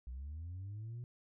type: linear sweep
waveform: sine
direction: up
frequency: 59 to 123.5 Hz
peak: -40 dBFS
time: 0.07-1.04 s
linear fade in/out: 0 ms
effects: tanh soft clip ceiling -40 dBFS